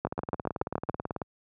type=two click trains; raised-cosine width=1 ms; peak=-13 / -18 dBFS; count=7 / 22; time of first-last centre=0.05-0.896 / 0.07-1.218 s; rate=7.09 / 18.3 Hz; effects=high-pass 80 Hz 12 dB/octave